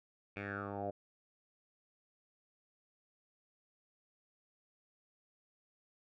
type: tone with low-pass filter sweep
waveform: 10% pulse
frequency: 100.7 Hz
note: G2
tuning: 47 cents sharp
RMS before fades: -41 dBFS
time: 0.36-0.91 s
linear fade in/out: 10 ms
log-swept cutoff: 2400 to 610 Hz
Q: 6.8
effects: none